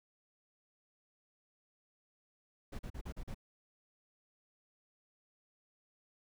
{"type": "noise bursts", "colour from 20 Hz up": "brown", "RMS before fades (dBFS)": -42, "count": 6, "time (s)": [2.72, 3.346], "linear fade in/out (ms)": 10, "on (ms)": 71, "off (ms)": 40, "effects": []}